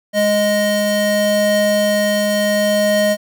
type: tone pair together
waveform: square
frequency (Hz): 207.7 / 622.4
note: G#3 / D#5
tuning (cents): 0 / 0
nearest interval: octave + perfect fifth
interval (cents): 1900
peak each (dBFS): -20 / -15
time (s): 0.13-3.17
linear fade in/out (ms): 50
effects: none